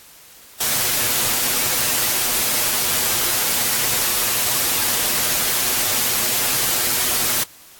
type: noise with comb filter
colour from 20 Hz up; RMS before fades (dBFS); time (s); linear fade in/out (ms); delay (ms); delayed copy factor
white; -19; 0.6-7.44; 10; 8.2; +0.55
effects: white hiss -45 dBFS RMS until 7.79 s + AAC 64 kbps